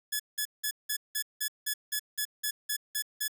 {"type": "tone bursts", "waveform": "5% pulse", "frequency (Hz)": 1707, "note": "G#6", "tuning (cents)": 47, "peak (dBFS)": -18, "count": 13, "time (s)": [0.12, 3.281], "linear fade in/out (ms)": 10, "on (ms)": 77, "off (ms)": 180, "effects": []}